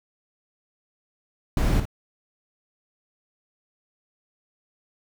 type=noise with echo; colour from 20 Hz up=brown; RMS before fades=-21 dBFS; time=1.57-1.8 s; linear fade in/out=2 ms; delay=54 ms; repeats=1; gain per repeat=-8 dB; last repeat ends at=1.854 s; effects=none